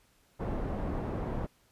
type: low-pass noise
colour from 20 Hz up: pink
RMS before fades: -34 dBFS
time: 0.39-1.47 s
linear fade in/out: 20 ms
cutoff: 780 Hz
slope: 12 dB/octave
effects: pink hiss -67 dBFS RMS until 1.71 s + resampled to 32000 Hz